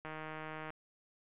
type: click train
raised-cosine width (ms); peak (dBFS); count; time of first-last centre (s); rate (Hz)
0.5; -29; 103; 0.05-0.704; 156
effects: resampled to 8000 Hz